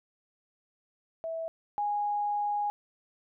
sine tone pair in turn, 654 / 825.8 Hz, E5 / G#5, -14 / -10 cents, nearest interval major third, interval 404 cents, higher second, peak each -32 / -27 dBFS, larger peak second, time 1.24-1.48 / 1.78-2.7 s, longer second, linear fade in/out 0 ms, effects none

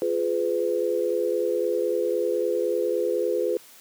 sine chord, F diminished, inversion none, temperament just, 349.2 / 419.1 / 502.9 Hz, F4 / Ab4 / Cb5, 0 / +16 / +31 cents, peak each -27 / -26 / -25 dBFS, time 0.02-3.57 s, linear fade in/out 0 ms, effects white hiss -50 dBFS RMS until 3.8 s + high-pass 200 Hz 12 dB/octave

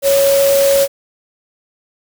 sine tone in noise, 554.4 Hz, C#5, in tune, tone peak -9 dBFS, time 0.02-0.88 s, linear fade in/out 50 ms, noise white, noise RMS -20 dBFS, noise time 0.02-0.88 s, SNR +8 dB, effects none

